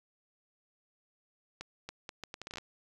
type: accelerating click train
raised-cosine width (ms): 0.2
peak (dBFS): -24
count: 12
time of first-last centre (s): 1.61-2.583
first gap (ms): 280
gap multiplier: 0.72
effects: 11-bit